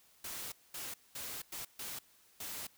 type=noise bursts at uneven times; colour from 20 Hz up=white; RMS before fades=-43 dBFS; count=6; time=0.24-0.52 / 0.74-0.94 / 1.15-1.42 / 1.52-1.65 / 1.79-1.99 / 2.4-2.67 s; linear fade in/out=5 ms; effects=white hiss -66 dBFS RMS until 2.77 s